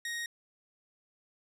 sawtooth tone, 1873 Hz, A#6, 8 cents sharp, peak -31 dBFS, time 0.05-0.26 s, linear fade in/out 2 ms, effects low-pass 12000 Hz 12 dB/octave

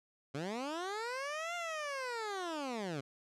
15% pulse linear two-way sweep, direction up then down, 130 to 705 to 130 Hz, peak -31 dBFS, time 0.34-3.01 s, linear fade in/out 10 ms, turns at 1.55 s, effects low-pass 7000 Hz 12 dB/octave

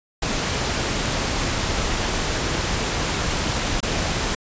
pink noise with dropouts, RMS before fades -23 dBFS, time 0.22-4.35 s, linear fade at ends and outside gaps 5 ms, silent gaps 3.805-3.828 s, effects resampled to 16000 Hz

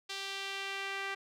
sawtooth tone with band-pass filter sweep, 392 Hz, G4, in tune, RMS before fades -39 dBFS, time 0.09-1.15 s, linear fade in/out 10 ms, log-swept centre 3900 to 2000 Hz, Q 1.5, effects none

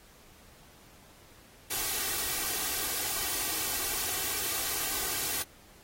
white noise with comb filter, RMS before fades -32 dBFS, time 1.7-5.43 s, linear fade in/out 10 ms, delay 2.6 ms, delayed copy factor +0.6, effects pink hiss -57 dBFS RMS until 5.83 s + AAC 48 kbps

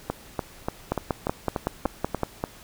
two click trains, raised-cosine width 1 ms, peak -9 / -11 dBFS, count 8 / 9, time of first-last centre 0.92-2.233 / 0.1-2.439 s, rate 5.33 / 3.42 Hz, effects pink hiss -48 dBFS RMS until 2.63 s

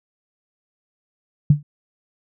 sine tone with exponential decay, 146.83 Hz, D3, in tune, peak -5 dBFS, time 1.5-1.63 s, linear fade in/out 5 ms, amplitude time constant 27 ms, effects none

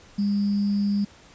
sine tone with sample-and-hold, 202.8 Hz, G#3, 41 cents flat, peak -20 dBFS, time 0.18-1.05 s, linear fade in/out 10 ms, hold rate 4900 Hz, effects pink hiss -51 dBFS RMS until 1.34 s + resampled to 16000 Hz

